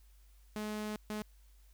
sawtooth tone bursts at uneven times, 212.4 Hz, G#3, 39 cents sharp, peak -33 dBFS, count 2, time 0.56-0.96 / 1.1-1.22 s, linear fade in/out 0 ms, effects added 50 Hz sine -58 dBFS peak until 1.73 s + white hiss -71 dBFS RMS until 1.73 s

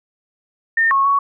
sine tone with pitch steps, 1817 / 1095 / 1117 Hz, A#6 / C#6 / C#6, -45 / -22 / +13 cents, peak -12 dBFS, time 0.77-1.19 s, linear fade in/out 5 ms, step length 140 ms, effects none

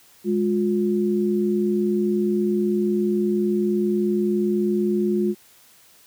sine tone pair together, 207.7 / 356 Hz, G#3 / F4, 0 / +33 cents, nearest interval major sixth, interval 933 cents, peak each -21 dBFS, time 0.24-5.35 s, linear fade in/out 50 ms, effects white hiss -53 dBFS RMS until 6.06 s + high-pass 60 Hz 12 dB/octave

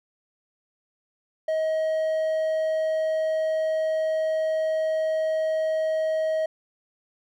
triangle tone, 633 Hz, D#5, 30 cents sharp, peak -20 dBFS, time 1.48-6.46 s, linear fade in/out 5 ms, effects none

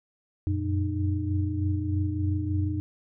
sine tone cluster, 90.9 / 94.2 / 116.8 / 304.7 Hz, F#2 / F#2 / A#2 / D#4, -30 / +32 / +4 / -36 cents, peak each -26 / -34 / -34 / -31 dBFS, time 0.47-2.8 s, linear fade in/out 0 ms, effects none

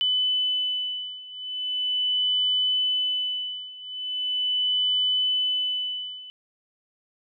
sine beating tone pair, 3000 / 3000.4 Hz, F#7 / F#7, +23 / +23 cents, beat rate 0.4 Hz, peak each -27 / -25 dBFS, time 0.01-6.3 s, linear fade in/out 0 ms, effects none

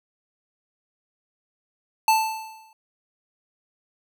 square tone with exponential decay, 881 Hz, A5, 2 cents sharp, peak -14 dBFS, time 2.08-2.73 s, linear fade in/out 2 ms, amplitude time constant 140 ms, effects none

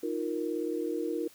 sine chord, Eb suspended second, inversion none, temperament just, 311.1 / 350 / 466.7 Hz, Eb4 / F4 / Bb4, 0 / +4 / +2 cents, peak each -34 dBFS, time 0.03-1.28 s, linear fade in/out 5 ms, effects white hiss -57 dBFS RMS until 1.34 s

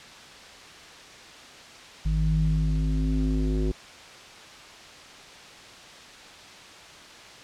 square tone with low-pass filter sweep, 52.1 Hz, G#1, 6 cents sharp, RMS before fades -24 dBFS, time 2.05-3.72 s, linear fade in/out 10 ms, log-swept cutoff 130 to 360 Hz, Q 3.7, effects white hiss -45 dBFS RMS until 7.43 s + low-pass 5000 Hz 12 dB/octave

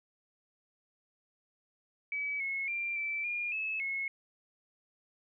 sine tone with pitch steps, 2286 / 2181 / 2374 / 2327 / 2418 / 2597 / 2179 Hz, D7 / C#7 / D7 / D7 / D7 / E7 / C#7, -47 / -29 / +18 / -17 / +50 / -26 / -30 cents, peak -32 dBFS, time 2.12-4.08 s, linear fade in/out 2 ms, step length 280 ms, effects none

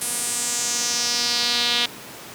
sawtooth tone with band-pass filter sweep, 240.2 Hz, B3, 48 cents flat, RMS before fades -23 dBFS, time 0.01-1.86 s, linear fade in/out 5 ms, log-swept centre 10000 to 3500 Hz, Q 3.1, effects pink hiss -38 dBFS RMS until 2.34 s + high-pass 150 Hz 12 dB/octave

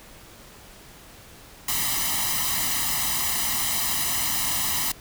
white noise with comb filter, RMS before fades -25 dBFS, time 1.68-4.92 s, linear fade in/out 5 ms, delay 1 ms, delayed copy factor +0.85, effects pink hiss -47 dBFS RMS until 5 s

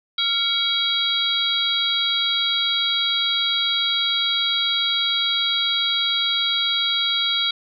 sine tone cluster, 1375 / 2250 / 3300 / 3847 / 4643 Hz, F6 / C#7 / G#7 / B7 / D8, -27 / +25 / -12 / -46 / -21 cents, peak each -30 / -30 / -22 / -22 / -31 dBFS, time 0.18-7.51 s, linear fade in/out 5 ms, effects none

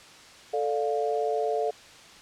sine chord, D minor, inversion second, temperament just, 440.5 / 587.3 / 704.8 Hz, A4 / D5 / F5, +2 / 0 / +16 cents, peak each -27 / -31 / -29 dBFS, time 0.53-1.71 s, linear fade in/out 10 ms, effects white hiss -49 dBFS RMS until 2.21 s + low-pass 6000 Hz 12 dB/octave

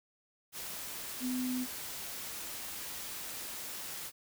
sine tone in noise, 252.9 Hz, B3, 41 cents sharp, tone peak -32 dBFS, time 1.2-1.67 s, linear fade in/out 50 ms, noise white, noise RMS -42 dBFS, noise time 0.52-4.12 s, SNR +7 dB, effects none

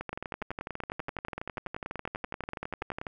two click trains, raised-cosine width 0.5 ms, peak -20 / -20 dBFS, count 31 / 38, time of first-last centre 0.13-3.015 / 0.01-3.068 s, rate 10.4 / 12.1 Hz, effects none

